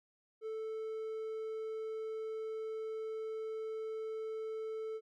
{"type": "tone", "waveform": "triangle", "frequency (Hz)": 440, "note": "A4", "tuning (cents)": 0, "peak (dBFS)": -36, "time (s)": [0.41, 5.01], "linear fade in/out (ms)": 50, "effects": []}